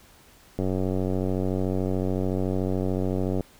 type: click train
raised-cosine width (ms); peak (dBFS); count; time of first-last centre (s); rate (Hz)
2; -14; 265; 0.59-3.408; 93.7
effects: pink hiss -54 dBFS RMS until 3.59 s